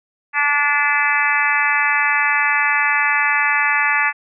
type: harmonic tone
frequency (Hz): 290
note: D4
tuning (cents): -22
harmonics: 3 / 4 / 5 / 6 / 7 / 8 / 9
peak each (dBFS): -23 / -23 / -24 / -19 / -20 / -24 / -24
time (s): 0.33-4.13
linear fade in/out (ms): 50
effects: none